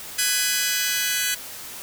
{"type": "chord", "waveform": "10% pulse", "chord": "G# minor seventh", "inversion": "third", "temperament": "just", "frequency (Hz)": [1495.1, 1661.2, 1993.5, 2492], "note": ["F#6", "G#6", "B6", "D#7"], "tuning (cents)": [18, 0, 16, 2], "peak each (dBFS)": -18, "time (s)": [0.18, 1.35], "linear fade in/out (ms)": 10, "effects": ["white hiss -37 dBFS RMS until 1.82 s"]}